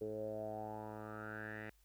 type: tone with low-pass filter sweep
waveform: 10% pulse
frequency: 107.6 Hz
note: A2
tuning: 38 cents flat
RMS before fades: -45 dBFS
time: 0.01-1.7 s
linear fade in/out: 5 ms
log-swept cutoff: 440 to 2100 Hz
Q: 6.8
effects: added 50 Hz sine -68 dBFS peak until 1.84 s + white hiss -75 dBFS RMS until 1.84 s